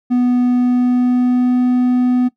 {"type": "tone with pitch glide", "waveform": "triangle", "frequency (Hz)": [246.9, 249.3], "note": ["B3", "B3"], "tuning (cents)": [0, 16], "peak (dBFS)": -9, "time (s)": [0.1, 2.29], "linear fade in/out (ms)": 20, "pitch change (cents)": 16, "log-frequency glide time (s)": [0.42, 1.63], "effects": ["noise-tail reverb RT60 0.1 s tail -17 dB re dry"]}